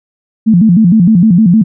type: tone with vibrato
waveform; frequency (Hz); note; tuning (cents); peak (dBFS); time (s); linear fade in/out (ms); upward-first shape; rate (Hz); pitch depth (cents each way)
sine; 196; G3; 0; -3; 0.46-1.64; 20; square; 6.5; 210
effects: none